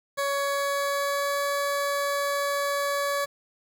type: tone with pitch glide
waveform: 20% pulse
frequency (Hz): 560 to 566.8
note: C#5 to C#5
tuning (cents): +18 to +38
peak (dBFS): -20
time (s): 0.17-3.26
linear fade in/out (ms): 20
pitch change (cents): +20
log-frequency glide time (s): 0.29-1.43
effects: 8-bit